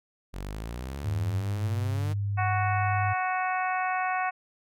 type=exponential sweep; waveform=sawtooth; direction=up; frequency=45 to 155.56 Hz; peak=-30 dBFS; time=0.33-2.14 s; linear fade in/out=20 ms
type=tone; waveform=sine; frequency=101 Hz; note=G#2; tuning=48 cents flat; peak=-26 dBFS; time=1.04-3.14 s; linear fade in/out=20 ms
type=harmonic tone; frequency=370 Hz; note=F#4; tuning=in tune; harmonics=2 / 3 / 4 / 5 / 6 / 7; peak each=-28 / -32 / -34 / -36 / -38 / -39 dBFS; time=2.37-4.31 s; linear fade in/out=20 ms
effects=none